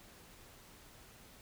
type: silence
effects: pink hiss -58 dBFS RMS until 1.41 s